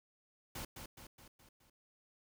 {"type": "noise with echo", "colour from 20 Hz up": "pink", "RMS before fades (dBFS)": -44, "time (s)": [0.55, 0.65], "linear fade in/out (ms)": 5, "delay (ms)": 210, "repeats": 5, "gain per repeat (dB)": -5, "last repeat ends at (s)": 1.7, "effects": []}